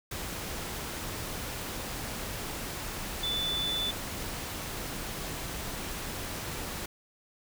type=tone in noise; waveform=sine; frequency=3495 Hz; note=A7; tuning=12 cents flat; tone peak=-29 dBFS; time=3.23-3.91 s; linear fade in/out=5 ms; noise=pink; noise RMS=-37 dBFS; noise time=0.11-6.86 s; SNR=+5 dB; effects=none